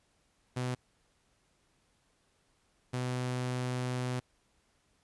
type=tone bursts at uneven times; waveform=sawtooth; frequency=125.7 Hz; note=B2; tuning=31 cents sharp; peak=-28 dBFS; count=2; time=0.56-0.75 / 2.93-4.2 s; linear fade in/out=10 ms; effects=pink hiss -72 dBFS RMS until 5.03 s + resampled to 24000 Hz